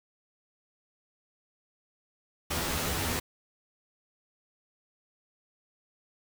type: noise with comb filter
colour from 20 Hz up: pink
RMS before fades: -31 dBFS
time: 2.5-3.2 s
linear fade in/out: 10 ms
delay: 12 ms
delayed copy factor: +0.9
effects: none